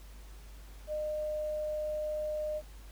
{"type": "tone with quantisation", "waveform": "sine", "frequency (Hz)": 609, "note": "D#5", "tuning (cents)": -37, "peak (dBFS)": -32, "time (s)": [0.87, 2.62], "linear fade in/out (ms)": 50, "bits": 10, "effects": ["added 50 Hz sine -47 dBFS peak until 2.91 s", "pink hiss -58 dBFS RMS until 2.91 s"]}